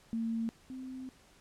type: tone pair in turn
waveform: sine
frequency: 227.2 / 259.2 Hz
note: A#3 / C4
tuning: -44 / -16 cents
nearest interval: major second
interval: 228 cents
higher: second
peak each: -31 / -40 dBFS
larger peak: first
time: 0.13-0.49 / 0.7-1.09 s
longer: second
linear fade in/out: 0 ms
effects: pink hiss -62 dBFS RMS until 1.4 s + low-pass 10000 Hz 12 dB/octave